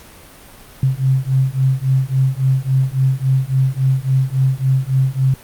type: beating tone pair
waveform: sine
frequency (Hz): 130.81 / 134.41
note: C3 / C3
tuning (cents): 0 / +47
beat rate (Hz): 3.6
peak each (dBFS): -16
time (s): 0.83-5.34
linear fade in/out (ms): 2
effects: pink hiss -41 dBFS RMS until 5.43 s + Opus 48 kbps